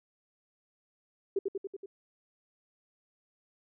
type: tone with echo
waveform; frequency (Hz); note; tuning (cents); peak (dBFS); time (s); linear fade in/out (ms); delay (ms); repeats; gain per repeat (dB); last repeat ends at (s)
sine; 392.1; G4; 0; -25; 1.36-1.39; 5; 94; 5; -3; 1.86
effects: none